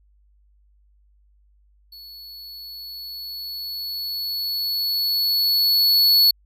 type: tone with level ramp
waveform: square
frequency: 4406 Hz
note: C#8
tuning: 11 cents flat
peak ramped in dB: -40 to -12 dBFS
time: 1.92-6.31 s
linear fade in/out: 5 ms
effects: added 50 Hz sine -55 dBFS peak until 6.45 s